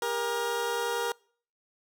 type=tone pair together; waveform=20% pulse; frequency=401.5 / 472.1 Hz; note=G4 / A#4; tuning=+41 / +22 cents; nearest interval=minor third; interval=281 cents; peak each=-30 / -24 dBFS; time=0.02-1.12 s; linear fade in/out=2 ms; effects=noise-tail reverb RT60 0.5 s tail -26 dB re dry